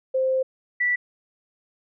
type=tone pair in turn; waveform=sine; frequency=523 / 1962.6 Hz; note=C5 / B6; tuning=-1 / -11 cents; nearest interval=octave + major seventh; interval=2290 cents; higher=second; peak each=-19 dBFS; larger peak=neither; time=0.14-0.43 / 0.8-0.96 s; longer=first; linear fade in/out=10 ms; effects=none